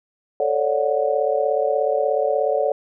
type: chord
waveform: sine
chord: D major seventh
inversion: second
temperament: just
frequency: 440.5 / 550.6 / 587.3 / 734.2 Hz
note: A4 / C#5 / D5 / F#5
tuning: +2 / -12 / 0 / -14 cents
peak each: -23 / -22 / -22 / -25 dBFS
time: 0.4-2.72 s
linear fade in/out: 2 ms
effects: none